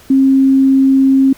sine tone, 268.3 Hz, C4, 44 cents sharp, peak -6 dBFS, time 0.1-1.33 s, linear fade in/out 5 ms, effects pink hiss -42 dBFS RMS until 1.37 s

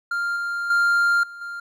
triangle tone with level steps, 1396.9 Hz, F6, in tune, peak -20 / -22 / -14 / -34 / -28 dBFS, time 0.11-1.6 s, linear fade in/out 5 ms, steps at 0.36 / 0.7 / 1.23 / 1.41 s, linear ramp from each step 5 ms, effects none

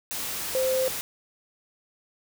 sine tone in noise, 520 Hz, C5, 11 cents flat, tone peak -22 dBFS, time 0.55-0.88 s, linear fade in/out 0 ms, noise white, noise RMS -32 dBFS, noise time 0.11-1.01 s, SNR +7 dB, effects none

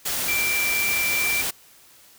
sine tone in noise, 2349 Hz, D7, in tune, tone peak -22 dBFS, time 0.28-1.42 s, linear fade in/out 10 ms, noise white, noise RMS -26 dBFS, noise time 0.05-1.51 s, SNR +1 dB, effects white hiss -52 dBFS RMS until 2.18 s

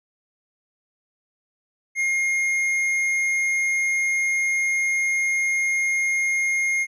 triangle tone with tanh clipping, 2135 Hz, C7, 34 cents sharp, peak -21 dBFS, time 1.95-6.87 s, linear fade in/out 50 ms, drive 12 dB, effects none

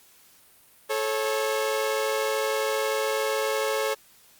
sawtooth tone pair together, 434.2 / 547 Hz, A4 / C#5, -23 / -23 cents, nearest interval major third, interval 400 cents, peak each -23 dBFS, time 0.89-3.95 s, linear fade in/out 20 ms, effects white hiss -56 dBFS RMS until 4.39 s + Opus 48 kbps

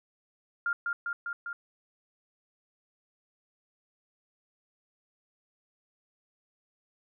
sine tone with echo, 1401 Hz, F6, 5 cents sharp, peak -26 dBFS, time 0.66-0.73 s, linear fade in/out 2 ms, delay 200 ms, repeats 4, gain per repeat -2 dB, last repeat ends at 1.53 s, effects none

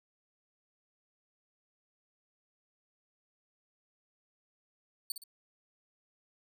15% pulse tone with echo, 4456 Hz, C#8, 8 cents sharp, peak -26 dBFS, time 5.1-5.12 s, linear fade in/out 2 ms, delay 59 ms, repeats 2, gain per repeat -8 dB, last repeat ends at 5.238 s, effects none

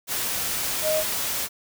sine tone in noise, 622.3 Hz, D#5, in tune, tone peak -21 dBFS, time 0.82-1.04 s, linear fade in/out 50 ms, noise white, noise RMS -27 dBFS, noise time 0.07-1.49 s, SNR +3 dB, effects none

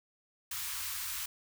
white band-stop noise, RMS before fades -38 dBFS, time 0.51-1.26 s, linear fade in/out 5 ms, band 110 to 940 Hz, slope 48 dB/octave, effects none

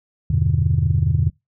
sine chord, E minor seventh, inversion none, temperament just, 82.41 / 98.89 / 123.61 / 148.33 Hz, E2 / G2 / B2 / D3, 0 / +16 / +2 / +18 cents, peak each -20 dBFS, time 0.3-1.3 s, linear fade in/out 5 ms, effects noise-tail reverb RT60 0.2 s tail -24 dB re dry + tanh soft clip ceiling -6 dBFS

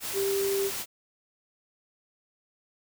sine tone in noise, 393.6 Hz, G4, 7 cents sharp, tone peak -25 dBFS, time 0.13-0.71 s, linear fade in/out 50 ms, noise white, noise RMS -34 dBFS, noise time 0-0.86 s, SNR +6 dB, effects none

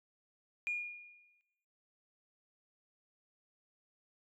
sine tone with exponential decay, 2430 Hz, D#7, 42 cents flat, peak -31 dBFS, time 0.67-1.41 s, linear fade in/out 0 ms, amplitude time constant 160 ms, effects noise-tail reverb RT60 0.8 s tail -18 dB re dry + tanh soft clip ceiling -28 dBFS

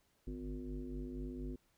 sine tone with frequency modulation, 153.6 Hz, D#3, 22 cents flat, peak -40 dBFS, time 0.27-1.56 s, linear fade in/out 5 ms, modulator 101 Hz, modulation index 2, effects pink hiss -75 dBFS RMS until 1.77 s

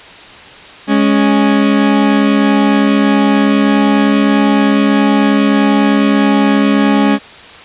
40% pulse tone pair together, 207.5 / 277.2 Hz, G#3 / C#4, -1 / 0 cents, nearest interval perfect fourth, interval 501 cents, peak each -10 dBFS, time 0.87-7.19 s, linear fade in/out 50 ms, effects white hiss -34 dBFS RMS until 7.64 s + resampled to 8000 Hz

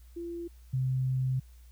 sine tone pair in turn, 341.5 / 130.04 Hz, F4 / C3, -39 / -10 cents, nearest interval octave + perfect fourth, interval 1671 cents, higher first, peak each -35 / -26 dBFS, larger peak second, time 0.16-0.48 / 0.73-1.4 s, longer second, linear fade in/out 10 ms, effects added 60 Hz sine -50 dBFS peak until 1.71 s + white hiss -66 dBFS RMS until 1.71 s

